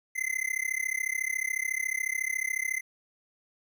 square tone with amplitude modulation, 2058 Hz, C7, 29 cents flat, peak -25 dBFS, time 0.15-2.81 s, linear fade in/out 20 ms, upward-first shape sine, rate 34 Hz, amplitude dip 100%, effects none

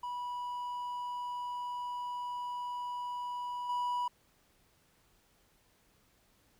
triangle tone with level steps, 979 Hz, B5, 15 cents flat, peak -34 / -29 dBFS, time 0.03-4.08 s, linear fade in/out 5 ms, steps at 3.69 s, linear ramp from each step 5 ms, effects pink hiss -69 dBFS RMS until 6.59 s

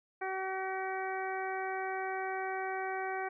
harmonic tone, 380 Hz, F#4, 46 cents sharp, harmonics 1 / 2 / 3 / 4 / 5 / 6, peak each -39 / -37 / -45 / -42 / -44 / -46 dBFS, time 0.21-3.29 s, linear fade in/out 10 ms, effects none

